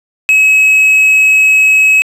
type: tone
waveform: triangle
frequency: 2563 Hz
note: E7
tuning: 49 cents flat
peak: -3 dBFS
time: 0.29-2.02 s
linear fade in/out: 0 ms
effects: resampled to 32000 Hz + 7-bit